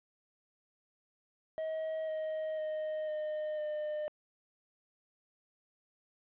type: tone with pitch steps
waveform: triangle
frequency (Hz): 635 / 627.3 / 619.8 / 612.3 / 604.9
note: D#5 / D#5 / D#5 / D#5 / D#5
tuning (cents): +35 / +14 / -7 / -28 / -49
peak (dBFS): -32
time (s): 1.58-4.08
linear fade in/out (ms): 0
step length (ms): 500
effects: resampled to 8000 Hz + 11-bit